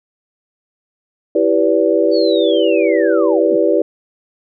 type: chord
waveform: sine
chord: E minor seventh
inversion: none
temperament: equal with one note detuned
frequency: 329.6 / 392 / 493.9 / 578.2 Hz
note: E4 / G4 / B4 / D5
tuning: 0 / 0 / 0 / -27 cents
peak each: -16 dBFS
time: 1.35-3.82 s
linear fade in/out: 5 ms
type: linear sweep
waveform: sine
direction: down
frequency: 4551 to 111.6 Hz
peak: -24 dBFS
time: 2.11-3.57 s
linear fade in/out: 50 ms
effects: none